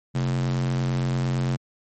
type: tone with high-pass filter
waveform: square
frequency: 44.41 Hz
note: F1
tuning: 30 cents sharp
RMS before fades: -24 dBFS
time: 0.14-1.57 s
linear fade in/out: 20 ms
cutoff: 150 Hz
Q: 4
effects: MP3 32 kbps